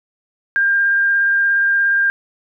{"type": "tone with vibrato", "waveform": "sine", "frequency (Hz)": 1600, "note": "G6", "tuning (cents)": 35, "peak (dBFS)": -12, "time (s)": [0.56, 2.1], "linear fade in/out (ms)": 0, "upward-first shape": "sine", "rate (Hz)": 17, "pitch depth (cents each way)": 9, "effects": []}